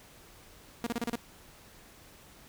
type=tone bursts; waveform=sawtooth; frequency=235.7 Hz; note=A#3; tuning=19 cents sharp; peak=-26 dBFS; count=6; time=0.84-1.155 s; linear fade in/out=0 ms; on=25 ms; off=33 ms; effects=pink hiss -55 dBFS RMS until 2.48 s